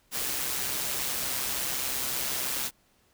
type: noise with amplitude modulation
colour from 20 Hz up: white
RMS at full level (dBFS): -29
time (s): 0.11-2.71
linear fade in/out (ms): 50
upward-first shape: sine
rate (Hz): 131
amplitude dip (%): 40
effects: pink hiss -66 dBFS RMS until 3.13 s